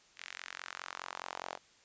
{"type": "tone with high-pass filter sweep", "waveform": "sawtooth", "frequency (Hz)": 44.9, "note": "F1", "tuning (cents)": 49, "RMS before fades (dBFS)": -45, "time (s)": [0.16, 1.59], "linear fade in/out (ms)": 50, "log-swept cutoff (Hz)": [2200, 700], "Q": 1.8, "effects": ["white hiss -64 dBFS RMS until 1.84 s", "resampled to 16000 Hz"]}